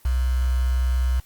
sine tone with quantisation, 63 Hz, B1, 35 cents sharp, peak -18 dBFS, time 0.05-1.2 s, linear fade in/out 5 ms, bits 6, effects white hiss -55 dBFS RMS until 1.25 s + Opus 24 kbps

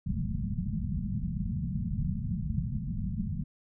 white low-pass noise, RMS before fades -32 dBFS, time 0.06-3.44 s, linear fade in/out 10 ms, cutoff 220 Hz, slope 96 dB/octave, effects none

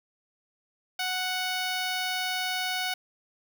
5% pulse tone with notch filter, 740 Hz, F#5, in tune, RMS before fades -30 dBFS, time 0.99-2.94 s, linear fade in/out 5 ms, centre 7700 Hz, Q 0.65, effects none

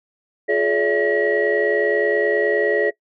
sine tone cluster, 352.8 / 422.8 / 573 / 662 / 1912 Hz, F4 / G#4 / D5 / E5 / A#6, +18 / +31 / -43 / +7 / +43 cents, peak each -25 / -18 / -21 / -26 / -22 dBFS, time 0.48-2.91 s, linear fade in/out 20 ms, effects noise-tail reverb RT60 0.1 s tail -21 dB re dry + tanh soft clip ceiling -7 dBFS

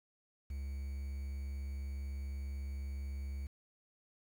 triangle tone with quantisation, 69 Hz, C#2, 7 cents flat, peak -36 dBFS, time 0.5-3.47 s, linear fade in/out 5 ms, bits 10, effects none

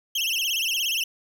35% pulse tone with vibrato, 2933 Hz, F#7, 16 cents flat, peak -21 dBFS, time 0.15-1.04 s, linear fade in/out 5 ms, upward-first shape sine, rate 17 Hz, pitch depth 190 cents each way, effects none

